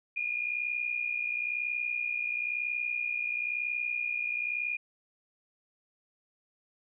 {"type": "tone pair together", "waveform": "sine", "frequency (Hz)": [2422, 2483], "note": ["D#7", "D#7"], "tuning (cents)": [-47, -4], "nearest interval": "unison", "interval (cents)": 43, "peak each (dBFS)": [-31, -35], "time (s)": [0.16, 4.77], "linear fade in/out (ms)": 10, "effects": []}